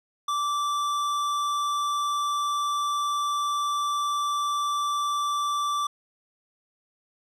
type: tone with tanh clipping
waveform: sine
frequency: 1167 Hz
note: D6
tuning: 11 cents flat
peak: -26 dBFS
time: 0.28-5.87 s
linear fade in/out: 5 ms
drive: 15 dB
effects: none